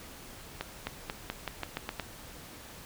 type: accelerating click train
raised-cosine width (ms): 0.3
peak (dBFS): -17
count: 9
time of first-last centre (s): 0.61-1.997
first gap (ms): 260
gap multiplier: 0.88
effects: pink hiss -48 dBFS RMS until 2.85 s